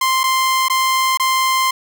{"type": "tone with dropouts", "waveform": "sawtooth", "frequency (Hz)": 1046.5, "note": "C6", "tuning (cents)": 0, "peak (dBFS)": -10, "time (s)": [0.01, 1.71], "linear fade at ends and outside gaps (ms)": 5, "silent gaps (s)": [[0.234, 0.238], [0.684, 0.698], [1.174, 1.197]], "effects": []}